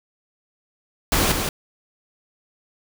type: noise with echo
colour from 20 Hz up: pink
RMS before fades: -19 dBFS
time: 1.12-1.32 s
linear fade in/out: 2 ms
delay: 170 ms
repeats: 1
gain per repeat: -5 dB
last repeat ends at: 1.49 s
effects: none